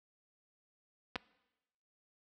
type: clicks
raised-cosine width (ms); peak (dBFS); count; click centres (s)
0.3; -20; 2; 1.157 / 1.161
effects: noise-tail reverb RT60 1.0 s tail -21 dB re dry + high-pass 60 Hz 12 dB/octave